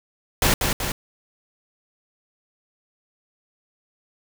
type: noise with echo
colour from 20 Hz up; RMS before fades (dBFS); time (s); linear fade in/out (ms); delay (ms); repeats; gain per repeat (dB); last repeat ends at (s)
pink; -18; 0.42-0.54; 2; 190; 2; -4; 0.92
effects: none